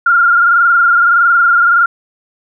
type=tone with frequency modulation; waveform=sine; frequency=1400 Hz; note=F6; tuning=4 cents sharp; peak=-6 dBFS; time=0.06-1.86 s; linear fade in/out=5 ms; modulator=21.6 Hz; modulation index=1.8; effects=none